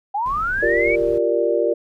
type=linear sweep; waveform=sine; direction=up; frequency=780 to 2320 Hz; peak=-19 dBFS; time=0.14-0.96 s; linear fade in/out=10 ms
type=noise; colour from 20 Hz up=brown; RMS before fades=-35 dBFS; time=0.26-1.18 s; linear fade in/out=0 ms
type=chord; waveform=sine; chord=G minor seventh; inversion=third; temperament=equal; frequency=349.2 / 392 / 466.2 / 587.3 Hz; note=F4 / G4 / Bb4 / D5; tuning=0 / 0 / 0 / 0 cents; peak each=-22 / -24 / -20 / -21 dBFS; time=0.62-1.74 s; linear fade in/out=10 ms
effects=none